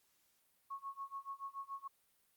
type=tone with tremolo; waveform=sine; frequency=1100 Hz; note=C#6; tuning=14 cents flat; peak=-40 dBFS; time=0.7-1.88 s; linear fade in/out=10 ms; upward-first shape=sine; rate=7 Hz; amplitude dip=95%; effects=white hiss -75 dBFS RMS until 2.36 s + Opus 48 kbps